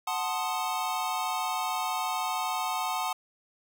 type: chord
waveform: square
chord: F# diminished seventh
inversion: none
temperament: equal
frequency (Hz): 740 / 880 / 1046.5 / 1244.5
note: F#5 / A5 / C6 / Eb6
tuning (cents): 0 / 0 / 0 / 0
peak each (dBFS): -34 / -34 / -36 / -36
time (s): 0.07-3.13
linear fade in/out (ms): 5
effects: none